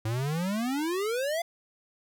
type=exponential sweep; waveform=square; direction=up; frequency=106.7 to 698.5 Hz; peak=-28 dBFS; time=0.05-1.42 s; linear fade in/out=5 ms; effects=none